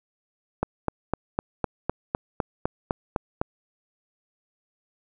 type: click train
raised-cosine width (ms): 1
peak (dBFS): -9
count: 12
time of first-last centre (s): 0.63-3.415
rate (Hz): 3.95
effects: none